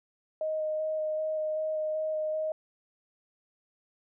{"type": "tone with vibrato", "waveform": "sine", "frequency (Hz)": 622.3, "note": "D#5", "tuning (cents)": 0, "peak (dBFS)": -28, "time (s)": [0.41, 2.52], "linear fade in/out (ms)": 2, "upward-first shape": "square", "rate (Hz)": 2.6, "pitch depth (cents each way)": 9, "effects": []}